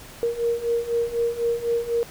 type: beating tone pair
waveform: sine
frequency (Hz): 466.2 / 470.2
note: A#4 / A#4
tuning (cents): 0 / +15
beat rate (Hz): 4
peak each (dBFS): -26 / -23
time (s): 0.23-2.03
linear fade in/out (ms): 0
effects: pink hiss -43 dBFS RMS until 2.1 s